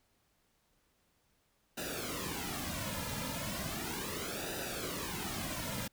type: noise with flanger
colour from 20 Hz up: pink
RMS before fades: -39 dBFS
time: 1.77-5.88 s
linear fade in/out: 10 ms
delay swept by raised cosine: 0.91 to 2.71 ms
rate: 0.36 Hz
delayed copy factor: -0.75
effects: pink hiss -74 dBFS RMS until 5.92 s